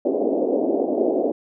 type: band-pass noise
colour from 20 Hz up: pink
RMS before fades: -21 dBFS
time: 0.05-1.32 s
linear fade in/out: 5 ms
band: 250 to 660 Hz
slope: 48 dB/octave
effects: none